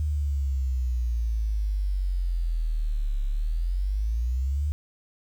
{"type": "exponential two-way sweep", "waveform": "sine", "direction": "down then up", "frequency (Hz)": [76.2, 34.65, 76.2], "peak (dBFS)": -23, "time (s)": [0, 4.72], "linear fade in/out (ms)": 0, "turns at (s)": 3.25, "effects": ["9-bit"]}